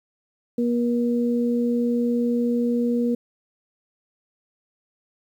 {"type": "tone pair together", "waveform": "sine", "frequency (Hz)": [239.1, 478.2], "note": ["A#3", "A#4"], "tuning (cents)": [44, 44], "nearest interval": "octave", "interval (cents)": 1200, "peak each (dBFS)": [-20, -25], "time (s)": [0.58, 3.15], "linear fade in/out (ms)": 5, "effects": ["9-bit"]}